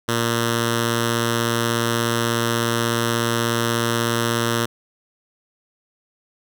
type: tone with notch filter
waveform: 5% pulse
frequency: 116.54 Hz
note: A#2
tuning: in tune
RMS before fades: -21 dBFS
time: 0.08-4.66 s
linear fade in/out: 10 ms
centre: 760 Hz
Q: 1.3
effects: none